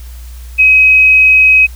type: tone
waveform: sine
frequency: 2537 Hz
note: D#7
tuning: 33 cents sharp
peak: -3 dBFS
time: 0.58-1.67 s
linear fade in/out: 20 ms
effects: added 60 Hz sine -26 dBFS peak until 1.75 s + white hiss -41 dBFS RMS until 1.75 s